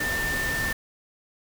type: tone in noise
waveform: sine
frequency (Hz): 1792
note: A6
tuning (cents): +31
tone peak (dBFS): -26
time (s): 0-0.73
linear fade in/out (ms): 5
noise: pink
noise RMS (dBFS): -31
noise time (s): 0-0.73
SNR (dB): +2
effects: none